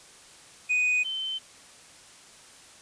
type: tone pair in turn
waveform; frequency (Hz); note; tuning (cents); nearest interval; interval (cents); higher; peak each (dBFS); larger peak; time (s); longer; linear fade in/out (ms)
triangle / sine; 2488 / 3080; D#7 / G7; -1 / -31; major third; 370; second; -20 / -29; first; 0.69-1.04 / 1.04-1.39; neither; 20
effects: white hiss -51 dBFS RMS until 2.81 s + resampled to 22050 Hz